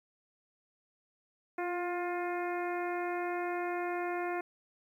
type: harmonic tone with a mistuned harmonic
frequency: 353.6 Hz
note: F4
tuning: 22 cents sharp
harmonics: 1 / 2 / 3 / 4 / 5 / 6 / 7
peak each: -35 / -37 / -43 / -44 / -45 / -46 / -49 dBFS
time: 1.58-4.41 s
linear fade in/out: 5 ms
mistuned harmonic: 1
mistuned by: -23 cents
effects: 11-bit